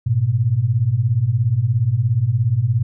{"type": "beating tone pair", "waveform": "sine", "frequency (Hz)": [104.8, 121.8], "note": ["G#2", "B2"], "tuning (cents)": [16, -24], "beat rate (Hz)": 17, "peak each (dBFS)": [-19, -16], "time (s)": [0.06, 2.83], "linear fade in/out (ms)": 10, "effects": []}